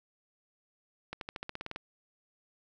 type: accelerating click train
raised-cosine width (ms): 0.3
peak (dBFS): -22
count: 11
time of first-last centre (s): 1.13-1.761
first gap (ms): 82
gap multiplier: 0.94
effects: none